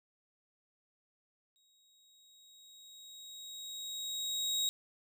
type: tone with exponential growth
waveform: 30% pulse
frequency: 3791 Hz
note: A#7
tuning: 28 cents sharp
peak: -27 dBFS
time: 1.56-4.69 s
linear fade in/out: 0 ms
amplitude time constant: 680 ms
effects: none